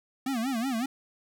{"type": "tone with vibrato", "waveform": "square", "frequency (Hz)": 246.9, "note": "B3", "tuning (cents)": 0, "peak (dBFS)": -28, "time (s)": [0.26, 0.86], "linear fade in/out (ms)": 5, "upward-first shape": "sine", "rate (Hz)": 5.4, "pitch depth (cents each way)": 190, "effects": []}